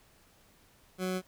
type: tone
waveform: 20% pulse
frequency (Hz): 185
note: F#3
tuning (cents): 0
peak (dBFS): -26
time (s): 0.98-1.22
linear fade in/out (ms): 50
effects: pink hiss -63 dBFS RMS until 1.27 s